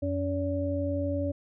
sine tone cluster, 90 / 281.9 / 571 Hz, F#2 / C#4 / D5, -47 / +29 / -49 cents, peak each -31 dBFS, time 0.02-1.32 s, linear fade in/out 10 ms, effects none

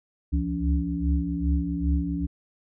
sine tone cluster, 67.6 / 70.1 / 72.6 / 172.6 / 284.9 Hz, C#2 / C#2 / D2 / F3 / C#4, -43 / +20 / -19 / -20 / +48 cents, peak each -29 dBFS, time 0.32-2.27 s, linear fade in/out 20 ms, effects none

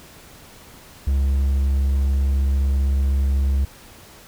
triangle tone, 68.2 Hz, C#2, 28 cents flat, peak -14 dBFS, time 1.07-3.65 s, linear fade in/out 5 ms, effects pink hiss -45 dBFS RMS until 4.27 s

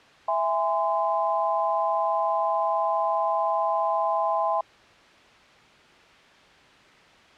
sine chord, E augmented, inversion none, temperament just, 659.3 / 824.1 / 1030.1 Hz, E5 / G#5 / B#5, 0 / -14 / -27 cents, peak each -26 dBFS, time 0.28-4.61 s, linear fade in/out 5 ms, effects white hiss -52 dBFS RMS until 7.37 s + low-pass 3000 Hz 12 dB/octave

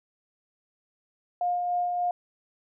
sine tone with tremolo, 710 Hz, F5, 28 cents sharp, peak -23 dBFS, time 1.41-2.11 s, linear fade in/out 2 ms, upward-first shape sine, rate 3.4 Hz, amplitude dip 30%, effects none

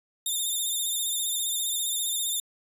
5% pulse tone with vibrato, 3617 Hz, A7, 47 cents sharp, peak -19 dBFS, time 0.26-2.4 s, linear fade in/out 2 ms, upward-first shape triangle, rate 15 Hz, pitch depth 59 cents each way, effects resampled to 32000 Hz

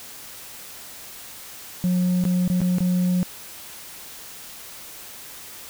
sine tone with dropouts, 180.3 Hz, F#3, 45 cents flat, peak -15 dBFS, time 1.84-3.23 s, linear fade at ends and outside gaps 0 ms, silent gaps 2.239-2.252 / 2.478-2.5 / 2.605-2.616 / 2.784-2.805 s, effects tanh soft clip ceiling -17 dBFS + white hiss -40 dBFS RMS until 5.69 s

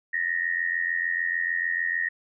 sine tone with amplitude modulation, 1861 Hz, A#6, 3 cents flat, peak -20 dBFS, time 0.13-2.09 s, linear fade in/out 10 ms, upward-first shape sine, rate 86.7 Hz, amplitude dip 85%, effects none

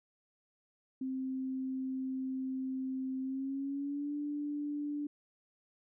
sine tone with pitch glide, 262.1 to 292.5 Hz, C4 to D4, +3 to -7 cents, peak -34 dBFS, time 1.01-5.07 s, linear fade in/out 5 ms, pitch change +190 cents, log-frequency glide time 3.21-4.15 s, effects none

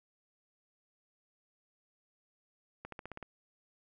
accelerating click train, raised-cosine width 0.5 ms, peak -28 dBFS, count 7, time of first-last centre 2.85-3.227 s, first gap 73 ms, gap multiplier 0.94, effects none

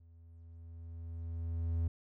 triangle tone with level ramp, 83.2 Hz, E2, 17 cents sharp, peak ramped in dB -55 to -27 dBFS, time 0-1.88 s, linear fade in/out 5 ms, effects none

